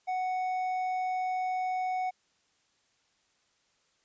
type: tone with hard clipping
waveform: sine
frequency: 741 Hz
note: F#5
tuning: 2 cents sharp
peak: -30 dBFS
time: 0.07-2.11 s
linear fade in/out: 20 ms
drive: 5 dB
effects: white hiss -71 dBFS RMS until 4.04 s + resampled to 16000 Hz